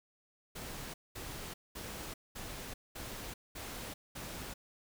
pink noise bursts, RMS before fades -44 dBFS, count 7, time 0.55-4.54 s, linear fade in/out 10 ms, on 390 ms, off 210 ms, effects none

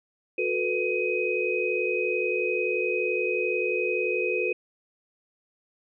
sine tone cluster, 363.9 / 441.7 / 493.2 / 2515 Hz, F#4 / A4 / B4 / D#7, -29 / +7 / -2 / +18 cents, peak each -29 / -30 / -30 / -28 dBFS, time 0.38-4.53 s, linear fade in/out 5 ms, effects none

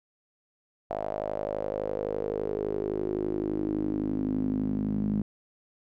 sawtooth tone with band-pass filter sweep, 51.8 Hz, G#1, 4 cents flat, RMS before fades -30 dBFS, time 0.9-5.22 s, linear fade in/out 5 ms, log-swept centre 670 to 210 Hz, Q 5.9, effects none

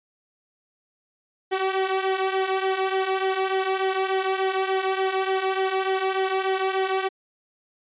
sawtooth tone with flanger, 381.4 Hz, G4, 47 cents flat, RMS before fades -24 dBFS, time 1.51-7.09 s, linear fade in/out 20 ms, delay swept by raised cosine 1.8 to 3.3 ms, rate 3.4 Hz, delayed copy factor -0.65, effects resampled to 8000 Hz

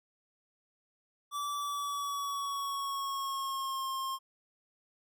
square tone with pitch glide, 1158 to 1068 Hz, D6 to C6, -25 to +35 cents, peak -34 dBFS, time 1.31-4.19 s, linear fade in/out 50 ms, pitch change -140 cents, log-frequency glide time 1.56-3.88 s, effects none

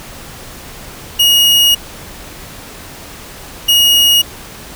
40% pulse tone bursts at uneven times, 2877 Hz, F#7, 49 cents flat, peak -6 dBFS, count 2, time 1.19-1.75 / 3.68-4.22 s, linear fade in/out 10 ms, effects pink hiss -32 dBFS RMS until 4.75 s

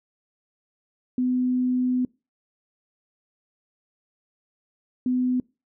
sine tone pair in turn, 251.8 / 251.8 Hz, B3 / B3, +34 / +34 cents, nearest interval unison, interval 0 cents, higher neither, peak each -20 dBFS, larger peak neither, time 1.18-2.05 / 5.06-5.4 s, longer first, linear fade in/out 2 ms, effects noise-tail reverb RT60 0.3 s tail -25 dB re dry

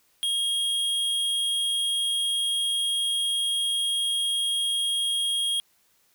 square tone, 3261 Hz, G#7, 32 cents flat, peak -24 dBFS, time 0.23-5.6 s, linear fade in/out 0 ms, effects white hiss -65 dBFS RMS until 6.14 s

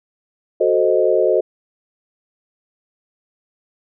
sine chord, F# diminished seventh, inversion none, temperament equal, 370 / 440 / 523.3 / 622.3 Hz, F#4 / A4 / C5 / Eb5, 0 / 0 / 0 / 0 cents, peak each -18 dBFS, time 0.6-1.41 s, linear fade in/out 10 ms, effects none

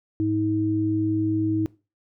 sine tone pair together, 106.22 / 318.3 Hz, G#2 / D#4, +39 / +39 cents, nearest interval octave + perfect fifth, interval 1900 cents, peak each -27 / -21 dBFS, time 0.2-1.66 s, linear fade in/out 0 ms, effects noise-tail reverb RT60 0.3 s tail -20 dB re dry

